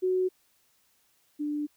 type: tone pair in turn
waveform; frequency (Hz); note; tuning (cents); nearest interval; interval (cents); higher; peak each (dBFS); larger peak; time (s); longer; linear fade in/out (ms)
sine; 370 / 295.8; F#4 / D4; 0 / +13; major third; 387; first; -23 / -28; first; 0.02-0.29 / 1.39-1.67; second; 20
effects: white hiss -68 dBFS RMS until 1.76 s